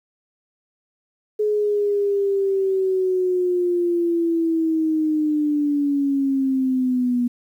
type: linear sweep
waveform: sine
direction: down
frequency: 424.3 to 241.5 Hz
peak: -17 dBFS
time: 1.39-7.28 s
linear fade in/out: 10 ms
effects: 9-bit